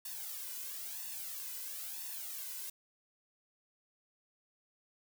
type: noise with flanger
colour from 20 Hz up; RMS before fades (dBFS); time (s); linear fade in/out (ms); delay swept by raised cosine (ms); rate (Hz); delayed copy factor
blue; -43; 0.05-2.7; 5; 1.1 to 2.02; 1; +0.95
effects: none